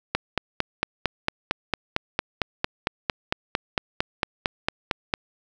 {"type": "click train", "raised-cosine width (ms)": 0.3, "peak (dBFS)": -5, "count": 23, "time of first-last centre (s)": [0.15, 5.139], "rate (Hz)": 4.41, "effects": []}